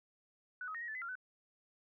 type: tone with pitch steps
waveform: sine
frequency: 1483 / 1269 / 1859 / 1894 / 1749 / 2022 / 1386 / 1505 Hz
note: F#6 / D#6 / A#6 / A#6 / A6 / B6 / F6 / F#6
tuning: +4 / +34 / -5 / +27 / -11 / +40 / -14 / +29 cents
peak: -40 dBFS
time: 0.61-1.154 s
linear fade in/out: 2 ms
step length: 68 ms
effects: none